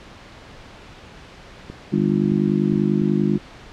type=clicks; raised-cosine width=3 ms; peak=-21 dBFS; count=4; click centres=1.7 / 2.321 / 2.726 / 3.017 s
type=harmonic tone; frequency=50.1 Hz; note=G1; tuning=38 cents sharp; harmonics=3 / 4 / 5 / 6 / 7; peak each=-23 / -19 / -27 / -24 / -24 dBFS; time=1.92-3.38 s; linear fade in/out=10 ms
effects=pink hiss -42 dBFS RMS until 3.72 s + low-pass 4000 Hz 12 dB/octave